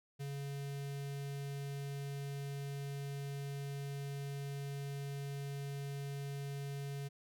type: tone with notch filter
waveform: square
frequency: 140.2 Hz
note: C#3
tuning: 20 cents sharp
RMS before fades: -42 dBFS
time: 0.19-7.09 s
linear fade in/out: 20 ms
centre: 1100 Hz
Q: 1.3
effects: none